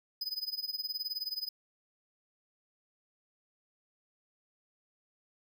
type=tone with tremolo; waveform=square; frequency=5000 Hz; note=D#8; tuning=8 cents sharp; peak=-32 dBFS; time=0.21-1.49 s; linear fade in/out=5 ms; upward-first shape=sine; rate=19 Hz; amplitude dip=90%; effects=none